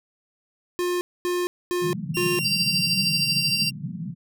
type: tone bursts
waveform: square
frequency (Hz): 355.6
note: F4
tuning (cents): +31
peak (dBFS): -23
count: 4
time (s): 0.79-2.39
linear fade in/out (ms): 0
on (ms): 220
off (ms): 240
type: band-pass noise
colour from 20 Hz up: pink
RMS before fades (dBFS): -31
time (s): 1.8-4.15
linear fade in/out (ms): 50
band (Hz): 140 to 200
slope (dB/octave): 48
type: tone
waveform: sawtooth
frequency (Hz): 2764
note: F7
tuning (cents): -19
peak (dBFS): -22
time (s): 2.14-3.71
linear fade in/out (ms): 20
type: tone with tremolo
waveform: sine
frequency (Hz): 4704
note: D8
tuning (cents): +2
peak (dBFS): -19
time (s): 2.44-3.7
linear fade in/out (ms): 20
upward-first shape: sine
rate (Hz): 13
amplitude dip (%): 70
effects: none